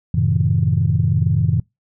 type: chord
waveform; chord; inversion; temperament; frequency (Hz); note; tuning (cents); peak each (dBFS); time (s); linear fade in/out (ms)
sine; F# diminished seventh; none; just; 92.5 / 111 / 133.2 / 159.84; F#2 / A2 / C3 / Eb3; 0 / +16 / +31 / +47; -19; 0.14-1.6; 5
effects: noise-tail reverb RT60 0.2 s tail -25 dB re dry + tanh soft clip ceiling -4 dBFS